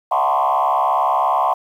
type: tone with frequency modulation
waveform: sine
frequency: 885 Hz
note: A5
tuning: 10 cents sharp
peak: -13 dBFS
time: 0.11-1.54 s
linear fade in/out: 10 ms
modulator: 68.5 Hz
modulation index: 3.3
effects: tanh soft clip ceiling -9 dBFS + 8-bit